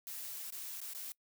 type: noise with dropouts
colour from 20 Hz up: blue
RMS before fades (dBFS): -44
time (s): 0.07-1.12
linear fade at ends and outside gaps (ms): 1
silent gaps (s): 0.504-0.523 / 0.804-0.814 / 0.935-0.948
effects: noise-tail reverb RT60 0.1 s tail -23 dB re dry